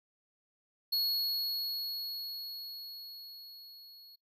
square tone with level ramp, 4339 Hz, C#8, 38 cents flat, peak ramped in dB -28 to -53 dBFS, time 0.92-4.16 s, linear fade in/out 10 ms, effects noise-tail reverb RT60 0.1 s tail -19 dB re dry

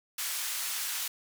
white band-pass noise, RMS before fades -34 dBFS, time 0.18-1.08 s, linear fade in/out 5 ms, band 1200 to 16000 Hz, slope 12 dB/octave, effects none

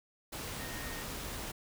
sine tone in noise, 1852 Hz, A#6, 12 cents flat, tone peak -47 dBFS, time 0.59-1.03 s, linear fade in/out 10 ms, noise pink, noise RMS -41 dBFS, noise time 0.32-1.52 s, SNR -9 dB, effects none

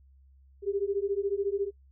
sine beating tone pair, 392 / 406 Hz, G4 / G#4, 0 / -39 cents, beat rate 14 Hz, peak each -30 dBFS, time 0.62-1.71 s, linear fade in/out 50 ms, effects noise-tail reverb RT60 0.1 s tail -22 dB re dry + added 67 Hz sine -55 dBFS peak until 1.91 s

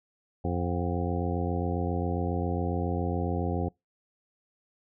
harmonic tone with a mistuned harmonic, 87.31 Hz, F2, in tune, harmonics 1 / 2 / 3 / 4 / 5 / 6 / 8 / 9, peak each -30 / -33 / -35 / -36 / -37 / -38 / -39 / -40 dBFS, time 0.44-3.69 s, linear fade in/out 10 ms, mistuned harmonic 8, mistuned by +48 cents, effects noise-tail reverb RT60 0.2 s tail -26 dB re dry

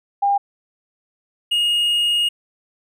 sine / triangle tone pair in turn, 803 / 2862 Hz, G5 / F7, +41 / +42 cents, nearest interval octave + minor seventh, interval 2201 cents, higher second, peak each -14 / -14 dBFS, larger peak neither, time 0.22-0.38 / 1.51-2.29 s, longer second, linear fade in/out 10 ms, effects none

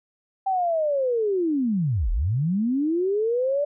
sine linear two-way sweep, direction down then up, 784 to 35.07 to 590 Hz, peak -20 dBFS, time 0.46-3.65 s, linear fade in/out 10 ms, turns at 2.11 s, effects none

